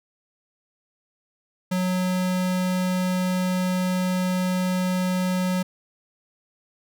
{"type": "tone", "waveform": "square", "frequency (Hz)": 183.4, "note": "F#3", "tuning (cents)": -15, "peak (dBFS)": -22, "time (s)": [1.71, 5.63], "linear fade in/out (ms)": 10, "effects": []}